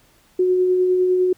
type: tone with tremolo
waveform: sine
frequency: 366.2 Hz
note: F#4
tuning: 18 cents flat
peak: -13 dBFS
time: 0.39-1.33 s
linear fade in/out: 5 ms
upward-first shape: sine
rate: 9.9 Hz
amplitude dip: 25%
effects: pink hiss -56 dBFS RMS until 1.37 s